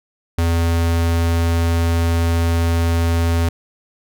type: tone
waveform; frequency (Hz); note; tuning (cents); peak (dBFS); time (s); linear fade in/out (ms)
square; 83.9; E2; +31; -15; 0.38-3.49; 5
effects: none